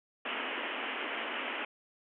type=band-pass noise; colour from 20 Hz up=white; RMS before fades=-37 dBFS; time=0.25-1.65 s; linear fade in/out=5 ms; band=220 to 3100 Hz; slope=96 dB/octave; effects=none